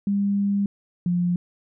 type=tone pair in turn; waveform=sine; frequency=200.6 / 176.19 Hz; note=G3 / F3; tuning=+40 / +16 cents; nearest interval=major second; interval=224 cents; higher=first; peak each=-19 dBFS; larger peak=neither; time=0.07-0.66 / 1.06-1.36 s; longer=first; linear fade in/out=2 ms; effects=none